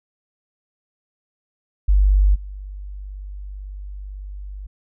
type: tone with level steps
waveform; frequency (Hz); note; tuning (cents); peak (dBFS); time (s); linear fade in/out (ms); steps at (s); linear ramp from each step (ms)
sine; 49.01; G1; 0; -11 / -30; 1.88-4.67; 10; 2.34; 20
effects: none